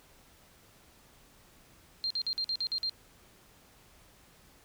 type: tone bursts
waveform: sine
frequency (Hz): 4186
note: C8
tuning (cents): 0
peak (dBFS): -29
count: 8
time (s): 2.04-2.895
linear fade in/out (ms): 0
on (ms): 64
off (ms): 49
effects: pink hiss -60 dBFS RMS until 4.64 s